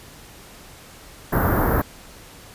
pink band-stop noise, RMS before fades -19 dBFS, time 1.32-1.82 s, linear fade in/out 10 ms, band 1700 to 13000 Hz, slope 48 dB/octave, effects pink hiss -44 dBFS RMS until 2.54 s + resampled to 32000 Hz

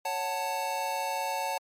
square chord, F# minor, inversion second, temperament just, 555 / 740 / 888 Hz, C#5 / F#5 / A5, +2 / 0 / +16 cents, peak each -37 / -36 / -32 dBFS, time 0.05-1.58 s, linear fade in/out 5 ms, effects MP3 64 kbps

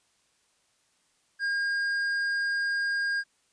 sine tone with hard clipping, 1618 Hz, G#6, 46 cents flat, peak -27 dBFS, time 1.39-3.24 s, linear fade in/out 50 ms, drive 6 dB, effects white hiss -69 dBFS RMS until 3.52 s + resampled to 22050 Hz

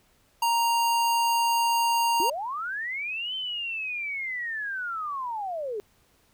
square tone, 932.3 Hz, A#5, in tune, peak -22 dBFS, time 0.42-2.3 s, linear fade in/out 5 ms
sine linear two-way sweep, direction up then down, 307.2 to 3100 to 394.8 Hz, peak -29 dBFS, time 2.2-5.8 s, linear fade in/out 0 ms, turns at 3.35 s
effects pink hiss -64 dBFS RMS until 6.33 s

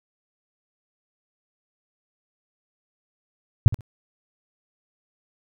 sine tone with echo, 109.7 Hz, A2, 5 cents flat, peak -6 dBFS, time 3.66-3.68 s, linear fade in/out 0 ms, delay 64 ms, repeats 2, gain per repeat -15 dB, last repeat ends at 3.808 s, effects none

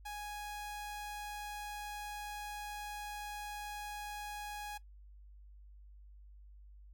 sawtooth tone, 830.6 Hz, G#5, in tune, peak -38 dBFS, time 0.05-4.78 s, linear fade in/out 10 ms, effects noise-tail reverb RT60 0.1 s tail -17 dB re dry + added 50 Hz sine -53 dBFS peak until 6.93 s

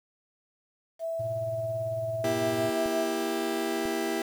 sine tone with pitch glide, 658 to 653.5 Hz, E5 to E5, -3 to -15 cents, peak -29 dBFS, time 0.99-3.14 s, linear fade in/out 50 ms, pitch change -12 cents, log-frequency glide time 1.31-1.71 s
triangle tone with tremolo, 114.2 Hz, A#2, 35 cents flat, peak -31 dBFS, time 1.19-2.7 s, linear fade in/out 10 ms, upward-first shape sine, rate 18 Hz, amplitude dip 65%
30% pulse chord, E diminished, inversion second, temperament just, 237.3 / 329.6 / 395.6 Hz, Bb3 / E4 / G4, +31 / 0 / +16 cents, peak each -33 / -28 / -29 dBFS, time 2.24-4.22 s, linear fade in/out 2 ms
clicks, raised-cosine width 5 ms, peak -32 dBFS, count 2, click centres 2.86 / 3.855 s
effects 9-bit

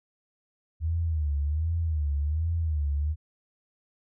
sine tone with vibrato, 77.4 Hz, D#2, 9 cents flat, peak -24 dBFS, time 0.8-3.16 s, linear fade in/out 50 ms, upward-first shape sine, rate 1.3 Hz, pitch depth 140 cents each way, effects none

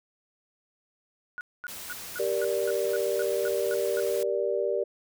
sine tone bursts, 1455 Hz, F#6, 29 cents flat, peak -33 dBFS, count 11, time 1.38-3.999 s, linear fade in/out 0 ms, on 29 ms, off 230 ms
white noise, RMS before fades -40 dBFS, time 1.68-4.23 s, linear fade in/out 0 ms
sine chord, G minor, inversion none, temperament equal with one note detuned, 392 / 471.6 / 587.3 Hz, G4 / Bb4 / D5, 0 / +20 / 0 cents, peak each -29 dBFS, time 2.19-4.84 s, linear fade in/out 10 ms
effects none

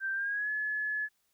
sine tone with pitch glide, 1568 to 1709.9 Hz, G6 to A6, 0 to -50 cents, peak -30 dBFS, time 0-1.09 s, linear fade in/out 50 ms, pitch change +150 cents, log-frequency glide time 0.13-0.5 s, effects white hiss -75 dBFS RMS until 1.33 s

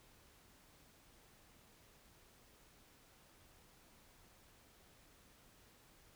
silence, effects pink hiss -66 dBFS RMS until 6.15 s

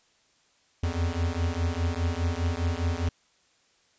square beating tone pair, 82.41 / 87.31 Hz, E2 / F2, 0 / 0 cents, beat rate 4.9 Hz, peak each -29 dBFS, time 0.83-3.09 s, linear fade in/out 5 ms, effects white hiss -65 dBFS RMS until 3.98 s + resampled to 16000 Hz

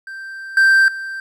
triangle tone with level steps, 1568 Hz, G6, in tune, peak -27 / -7 / -23 dBFS, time 0.07-1.2 s, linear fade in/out 2 ms, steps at 0.57 / 0.88 s, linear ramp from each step 2 ms, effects none

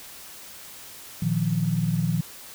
sine chord, Bb suspended fourth, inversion none, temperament just, 116.54 / 155.39 / 174.81 Hz, Bb2 / Eb3 / F3, 0 / -2 / +2 cents, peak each -28 / -25 / -25 dBFS, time 1.22-2.21 s, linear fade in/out 5 ms, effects white hiss -43 dBFS RMS until 2.54 s

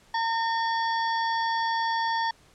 harmonic tone with a mistuned harmonic, 912 Hz, A#5, 38 cents flat, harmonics 1 / 2 / 4 / 5 / 6, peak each -25 / -31 / -37 / -39 / -41 dBFS, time 0.14-2.31 s, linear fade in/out 5 ms, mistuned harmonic 4, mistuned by -130 cents, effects pink hiss -58 dBFS RMS until 2.54 s + low-pass 9000 Hz 12 dB/octave

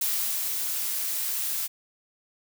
blue noise with ADSR envelope, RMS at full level -26 dBFS, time 0.01-1.68 s, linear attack 6 ms, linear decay 360 ms, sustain -3 dB, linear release 26 ms, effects none

